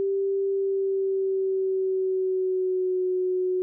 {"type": "tone with pitch glide", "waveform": "sine", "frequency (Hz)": [392, 367.9], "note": ["G4", "F#4"], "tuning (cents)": [0, -10], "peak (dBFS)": -22, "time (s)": [0, 3.62], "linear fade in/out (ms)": 0, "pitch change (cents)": -110, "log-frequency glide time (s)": [0.5, 3.04], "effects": []}